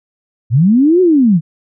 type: linear two-way sweep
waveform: sine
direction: up then down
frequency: 102.3 to 376.6 to 147.2 Hz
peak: -6 dBFS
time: 0.5-1.41 s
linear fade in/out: 50 ms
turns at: 1.01 s
effects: none